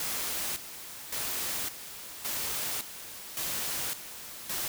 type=noise with tremolo; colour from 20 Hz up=white; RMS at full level=-33 dBFS; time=0-4.68 s; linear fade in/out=2 ms; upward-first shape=square; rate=0.89 Hz; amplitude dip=70%; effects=none